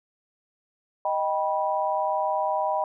sine chord, Eb augmented, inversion none, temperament equal with one note detuned, 622.3 / 784 / 977 Hz, Eb5 / G5 / B5, 0 / 0 / -19 cents, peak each -27 dBFS, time 1.05-2.84 s, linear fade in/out 2 ms, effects none

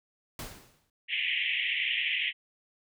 pink noise with exponential decay, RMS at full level -37 dBFS, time 0.39-0.9 s, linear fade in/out 2 ms, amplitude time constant 110 ms
white band-pass noise, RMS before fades -30 dBFS, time 1.08-2.33 s, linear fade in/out 50 ms, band 1900 to 3200 Hz, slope 96 dB/octave
effects none

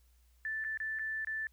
sine tone with dropouts, 1760 Hz, A6, in tune, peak -34 dBFS, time 0.45-1.47 s, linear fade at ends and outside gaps 1 ms, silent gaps 0.641-0.647 / 0.774-0.801 / 0.988-0.994 / 1.248-1.271 s, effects added 60 Hz sine -63 dBFS peak until 1.52 s + white hiss -74 dBFS RMS until 1.52 s

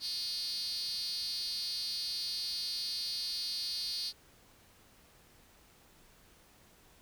5% pulse tone with high-pass filter, 359.3 Hz, F4, 49 cents sharp, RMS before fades -37 dBFS, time 0-4.13 s, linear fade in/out 50 ms, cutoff 4500 Hz, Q 9, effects pink hiss -62 dBFS RMS until 7.01 s

